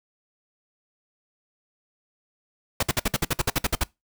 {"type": "noise bursts", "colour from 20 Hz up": "pink", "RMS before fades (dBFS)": -22, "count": 13, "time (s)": [2.8, 3.837], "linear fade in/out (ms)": 5, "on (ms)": 29, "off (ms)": 55, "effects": ["noise-tail reverb RT60 0.2 s tail -23 dB re dry"]}